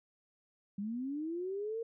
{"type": "linear sweep", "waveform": "sine", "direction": "up", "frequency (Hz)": [194.2, 466.2], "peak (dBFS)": -35, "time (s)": [0.78, 1.83], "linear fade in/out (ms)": 5, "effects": []}